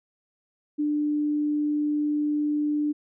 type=tone; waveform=sine; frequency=297.1 Hz; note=D4; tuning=20 cents sharp; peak=-22 dBFS; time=0.78-2.93 s; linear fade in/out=20 ms; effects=none